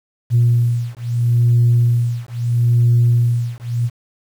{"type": "beating tone pair", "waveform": "sine", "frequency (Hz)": [118.8, 119.56], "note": ["A#2", "A#2"], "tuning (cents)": [33, 44], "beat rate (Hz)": 0.76, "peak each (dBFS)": -14, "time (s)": [0.3, 3.9], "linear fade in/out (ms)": 50, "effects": ["tanh soft clip ceiling -6 dBFS", "7-bit"]}